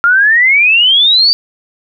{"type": "exponential sweep", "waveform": "sine", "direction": "up", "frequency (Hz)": [1377, 4690], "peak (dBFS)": -5, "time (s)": [0.04, 1.33], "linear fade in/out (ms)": 0, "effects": []}